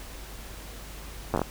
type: slowing click train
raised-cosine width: 1 ms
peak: -11 dBFS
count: 6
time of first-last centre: 1.34-1.417 s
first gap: 9 ms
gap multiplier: 1.27
effects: added 50 Hz sine -42 dBFS peak until 1.5 s + pink hiss -44 dBFS RMS until 1.5 s